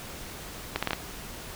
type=accelerating click train; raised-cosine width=0.3 ms; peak=-10 dBFS; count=5; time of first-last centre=0.76-0.932 s; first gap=66 ms; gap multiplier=0.72; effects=pink hiss -41 dBFS RMS until 1.55 s